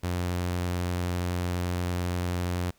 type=tone; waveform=sawtooth; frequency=88.8 Hz; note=F2; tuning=29 cents sharp; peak=-23 dBFS; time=0.03-2.71 s; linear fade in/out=10 ms; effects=pink hiss -64 dBFS RMS until 2.78 s